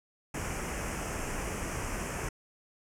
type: band-stop noise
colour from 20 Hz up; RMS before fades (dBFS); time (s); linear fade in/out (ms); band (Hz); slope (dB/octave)
pink; -35; 0.34-2.29; 5; 2800 to 5600; 48
effects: low-pass 9000 Hz 12 dB/octave